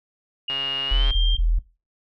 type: tone with pitch glide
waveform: sine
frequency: 2851 to 3182 Hz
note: F7 to G7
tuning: +35 to +25 cents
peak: -24 dBFS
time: 0.48-1.37 s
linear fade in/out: 5 ms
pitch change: +190 cents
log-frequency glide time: 0.87-1.08 s
type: click train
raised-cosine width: 0.3 ms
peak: -18 dBFS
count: 84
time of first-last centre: 0.5-1.106 s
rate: 137 Hz
type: tone bursts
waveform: sine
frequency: 41.2 Hz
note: E1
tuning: in tune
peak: -16 dBFS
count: 3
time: 0.91-1.592 s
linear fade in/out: 10 ms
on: 210 ms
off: 26 ms
effects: noise-tail reverb RT60 0.3 s tail -19 dB re dry